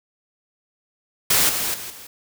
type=noise with level steps; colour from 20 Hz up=white; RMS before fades=-17 / -24 / -33 / -40 dBFS; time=1.3-2.07 s; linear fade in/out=5 ms; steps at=1.49 / 1.74 / 1.9 s; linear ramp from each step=2 ms; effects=none